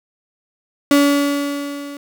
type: tone with level ramp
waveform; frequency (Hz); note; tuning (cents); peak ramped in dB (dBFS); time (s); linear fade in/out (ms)
35% pulse; 284.9; C#4; +48; -7 to -28; 0.91-1.97; 2
effects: none